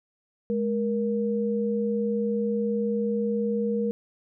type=tone pair together; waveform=sine; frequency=210 / 471.4 Hz; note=G#3 / A#4; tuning=+19 / +19 cents; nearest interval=octave + major second; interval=1400 cents; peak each=-26 dBFS; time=0.5-3.91 s; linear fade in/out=0 ms; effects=none